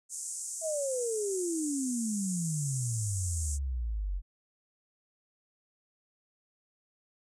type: band-pass noise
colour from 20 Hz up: pink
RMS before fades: -39 dBFS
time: 0.09-3.59 s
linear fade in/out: 50 ms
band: 6600 to 9300 Hz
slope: 48 dB/octave
type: exponential sweep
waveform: sine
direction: down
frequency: 659.3 to 43.65 Hz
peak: -30 dBFS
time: 0.61-4.22 s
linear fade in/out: 50 ms
effects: none